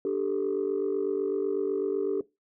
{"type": "chord", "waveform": "sine", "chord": "D suspended fourth", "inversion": "none", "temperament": "equal", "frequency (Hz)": [293.7, 392, 440], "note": ["D4", "G4", "A4"], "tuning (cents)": [0, 0, 0], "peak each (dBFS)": [-32, -27, -29], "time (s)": [0.05, 2.21], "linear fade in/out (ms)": 2, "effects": ["noise-tail reverb RT60 0.2 s tail -18 dB re dry", "tanh soft clip ceiling -20 dBFS"]}